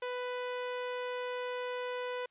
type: tone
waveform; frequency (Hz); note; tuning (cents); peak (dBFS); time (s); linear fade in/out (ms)
sawtooth; 496.4; B4; +9; -31; 0.02-2.26; 5
effects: white hiss -74 dBFS RMS until 2.3 s + resampled to 8000 Hz